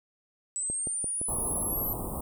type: linear sweep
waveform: sine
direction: up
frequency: 7902 to 11910 Hz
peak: -29 dBFS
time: 0.56-1.93 s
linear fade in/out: 0 ms
type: click train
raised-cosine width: 2 ms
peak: -24 dBFS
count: 8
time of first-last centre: 0.7-1.901 s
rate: 5.83 Hz
type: band-stop noise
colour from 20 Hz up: pink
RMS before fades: -35 dBFS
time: 1.28-2.21 s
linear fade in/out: 5 ms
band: 1200 to 8400 Hz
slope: 96 dB/octave
effects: none